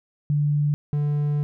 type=tone pair in turn; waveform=sine / triangle; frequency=146.83 / 146.83 Hz; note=D3 / D3; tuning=0 / 0 cents; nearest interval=unison; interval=0 cents; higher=neither; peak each=-18 dBFS; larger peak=neither; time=0.3-0.74 / 0.93-1.43 s; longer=second; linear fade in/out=0 ms; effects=none